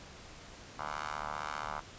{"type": "ring-modulated tone", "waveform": "10% pulse", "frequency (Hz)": 75.1, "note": "D2", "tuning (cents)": 39, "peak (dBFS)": -26, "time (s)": [0.78, 1.81], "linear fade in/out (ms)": 20, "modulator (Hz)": 1090, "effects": ["pink hiss -51 dBFS RMS until 1.98 s", "resampled to 16000 Hz"]}